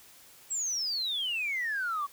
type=exponential sweep; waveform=sine; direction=down; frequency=7830 to 1109 Hz; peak=-28 dBFS; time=0.5-2.07 s; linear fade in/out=20 ms; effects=tanh soft clip ceiling -25 dBFS + white hiss -55 dBFS RMS until 2.12 s